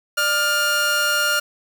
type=tone pair together; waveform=sawtooth; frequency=592.8 / 1410 Hz; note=D5 / F6; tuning=+16 / +16 cents; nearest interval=octave + minor third; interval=1500 cents; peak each=-23 / -14 dBFS; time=0.17-1.4 s; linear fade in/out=10 ms; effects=7-bit